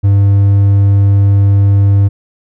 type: tone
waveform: triangle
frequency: 99.7 Hz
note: G2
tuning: 30 cents sharp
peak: -3 dBFS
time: 0.03-2.09 s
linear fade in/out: 20 ms
effects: none